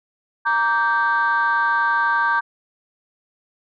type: chord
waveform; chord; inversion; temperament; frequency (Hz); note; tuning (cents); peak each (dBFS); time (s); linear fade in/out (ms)
sine; G minor; first; equal with one note detuned; 932.3 / 1163.9 / 1568; Bb5 / D6 / G6; 0 / -16 / 0; -20 / -21 / -18; 0.45-2.41; 20
effects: tanh soft clip ceiling -10 dBFS